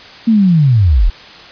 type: linear sweep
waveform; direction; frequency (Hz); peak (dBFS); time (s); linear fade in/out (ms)
sine; down; 233.3 to 31.39; -6; 0.27-1.1; 10
effects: white hiss -35 dBFS RMS until 1.51 s + resampled to 11025 Hz